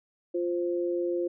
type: tone pair together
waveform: sine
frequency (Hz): 349.2 / 523.2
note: F4 / C5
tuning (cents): 0 / 0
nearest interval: perfect fifth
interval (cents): 700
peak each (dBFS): -27 / -32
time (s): 0.34-1.28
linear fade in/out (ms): 10
effects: none